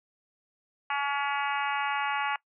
harmonic tone, 282.8 Hz, C#4, 35 cents sharp, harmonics 3 / 4 / 5 / 6 / 7 / 8 / 9 / 10, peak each -31 / -33 / -35 / -37 / -38 / -39 / -40 / -41 dBFS, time 0.9-2.36 s, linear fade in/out 2 ms, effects noise-tail reverb RT60 0.1 s tail -22 dB re dry

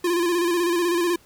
square tone with vibrato, 346.5 Hz, F4, 14 cents flat, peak -20 dBFS, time 0.04-1.16 s, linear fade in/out 5 ms, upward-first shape square, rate 16 Hz, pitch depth 44 cents each way, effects pink hiss -55 dBFS RMS until 1.25 s

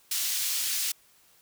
pink high-pass noise, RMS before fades -29 dBFS, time 0.11-0.92 s, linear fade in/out 5 ms, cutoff 3900 Hz, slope 12 dB/octave, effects white hiss -61 dBFS RMS until 1.41 s

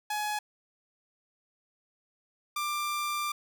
sawtooth tone pair in turn, 842 / 1185.6 Hz, G#5 / D6, +24 / +16 cents, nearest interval tritone, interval 592 cents, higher second, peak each -26 / -26 dBFS, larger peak neither, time 0.1-0.39 / 2.56-3.32 s, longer second, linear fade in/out 5 ms, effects none

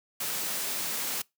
white high-pass noise, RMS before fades -32 dBFS, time 0.2-1.22 s, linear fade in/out 5 ms, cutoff 130 Hz, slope 24 dB/octave, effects noise-tail reverb RT60 0.2 s tail -24 dB re dry

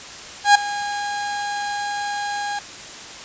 30% pulse tone with ADSR envelope, 818 Hz, G#5, 26 cents flat, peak -4 dBFS, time 0.44-2.59 s, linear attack 110 ms, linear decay 7 ms, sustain -17 dB, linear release 4 ms, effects white hiss -36 dBFS RMS until 3.24 s + resampled to 16000 Hz

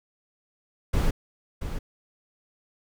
brown noise with echo, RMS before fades -22 dBFS, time 0.93-1.11 s, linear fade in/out 10 ms, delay 680 ms, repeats 1, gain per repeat -9 dB, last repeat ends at 1.79 s, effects none

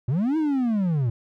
triangle linear two-way sweep, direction up then down, 110 to 324.2 to 110 Hz, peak -18 dBFS, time 0.08-1.1 s, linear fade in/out 5 ms, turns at 0.37 s, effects none

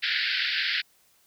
pink band-pass noise, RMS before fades -27 dBFS, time 0.02-0.82 s, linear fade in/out 20 ms, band 1500 to 4900 Hz, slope 96 dB/octave, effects white hiss -63 dBFS RMS until 1.26 s

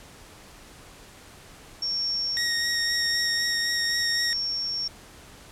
sine tone with tremolo, 5490 Hz, F8, 31 cents flat, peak -24 dBFS, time 1.82-4.88 s, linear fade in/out 5 ms, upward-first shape triangle, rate 0.95 Hz, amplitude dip 25%
sawtooth tone with vibrato, 1880 Hz, A#6, 14 cents sharp, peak -23 dBFS, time 2.37-4.33 s, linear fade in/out 0 ms, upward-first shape sine, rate 3.9 Hz, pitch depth 17 cents each way
effects pink hiss -48 dBFS RMS until 5.51 s + low-pass 11000 Hz 12 dB/octave

